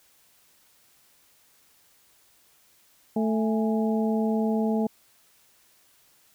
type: harmonic tone with a mistuned harmonic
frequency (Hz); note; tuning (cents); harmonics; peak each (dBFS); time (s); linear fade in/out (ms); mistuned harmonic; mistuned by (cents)
220; A3; 0; 1 / 2 / 3 / 4; -23 / -29 / -33 / -35; 3.16-4.87; 5; 4; -98
effects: white hiss -61 dBFS RMS until 6.34 s